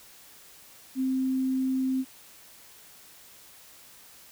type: tone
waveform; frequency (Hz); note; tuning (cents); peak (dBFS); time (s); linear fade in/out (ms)
sine; 261.6; C4; 0; -24; 0.95-2.05; 50
effects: white hiss -52 dBFS RMS until 4.31 s